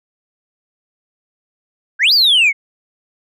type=exponential two-way sweep; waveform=sine; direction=up then down; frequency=1480 to 4978 to 2126 Hz; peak=-6 dBFS; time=1.99-2.53 s; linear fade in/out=50 ms; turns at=2.13 s; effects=tanh soft clip ceiling -7 dBFS